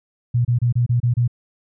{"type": "tone bursts", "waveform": "sine", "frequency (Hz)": 120.7, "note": "B2", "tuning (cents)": -39, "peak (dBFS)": -14, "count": 7, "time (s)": [0.34, 1.278], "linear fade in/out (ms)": 10, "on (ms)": 110, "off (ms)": 28, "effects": []}